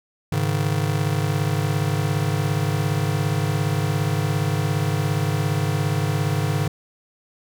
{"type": "chord", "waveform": "square", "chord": "Ab suspended fourth", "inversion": "none", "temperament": "just", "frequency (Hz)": [103.83, 138.43, 155.74], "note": ["Ab2", "Db3", "Eb3"], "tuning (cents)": [0, -2, 2], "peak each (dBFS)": -25, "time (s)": [0.32, 6.68], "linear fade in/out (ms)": 5, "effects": []}